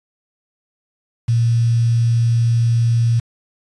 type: tone with quantisation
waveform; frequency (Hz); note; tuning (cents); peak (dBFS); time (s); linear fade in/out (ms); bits
sine; 116.54; A#2; 0; -12; 1.28-3.2; 10; 6
effects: resampled to 22050 Hz